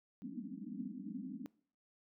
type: band-pass noise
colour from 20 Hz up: white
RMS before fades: -45 dBFS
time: 0.22-1.46 s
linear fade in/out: 0 ms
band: 180 to 290 Hz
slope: 96 dB/octave
effects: noise-tail reverb RT60 0.5 s tail -22 dB re dry